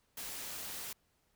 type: noise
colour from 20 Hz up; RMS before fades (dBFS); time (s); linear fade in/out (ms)
white; -43; 0.17-0.93; 5
effects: pink hiss -75 dBFS RMS until 1.35 s